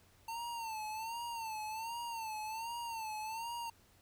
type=tone with vibrato; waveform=square; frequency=900 Hz; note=A5; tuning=39 cents sharp; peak=-40 dBFS; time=0.28-3.7 s; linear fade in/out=5 ms; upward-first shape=sine; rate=1.3 Hz; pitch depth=87 cents each way; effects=added 92 Hz sine -70 dBFS peak until 4.01 s + pink hiss -67 dBFS RMS until 4.01 s